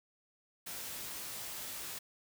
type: noise with comb filter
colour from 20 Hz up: white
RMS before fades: -43 dBFS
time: 0.66-1.99 s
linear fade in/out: 10 ms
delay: 18 ms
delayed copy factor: +0.55
effects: none